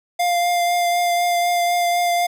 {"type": "tone with vibrato", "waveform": "square", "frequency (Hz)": 700, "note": "F5", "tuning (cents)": 4, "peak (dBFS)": -17, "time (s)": [0.19, 2.27], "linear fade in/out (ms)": 10, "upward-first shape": "triangle", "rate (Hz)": 4, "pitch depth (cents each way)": 16, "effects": []}